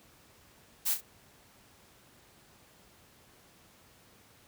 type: noise with echo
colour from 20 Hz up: blue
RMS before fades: -29 dBFS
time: 0.85-0.95 s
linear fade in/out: 20 ms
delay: 32 ms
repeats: 2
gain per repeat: -8 dB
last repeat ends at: 1.014 s
effects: pink hiss -60 dBFS RMS until 4.47 s + high-pass 60 Hz 12 dB/octave